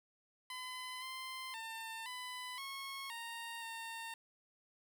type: tone with pitch steps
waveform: 15% pulse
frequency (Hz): 1014 / 1040 / 899 / 1001 / 1092 / 927 / 912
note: B5 / C6 / A5 / B5 / C#6 / A#5 / A#5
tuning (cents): +45 / -11 / +37 / +23 / -26 / -10 / -38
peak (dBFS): -37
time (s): 0.5-4.14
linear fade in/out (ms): 2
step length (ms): 520
effects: none